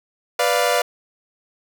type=chord; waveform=sawtooth; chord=B diminished; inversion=none; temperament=equal; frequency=493.9 / 587.3 / 698.5 Hz; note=B4 / D5 / F5; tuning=0 / 0 / 0 cents; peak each=-17 dBFS; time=0.39-0.82 s; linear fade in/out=5 ms; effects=none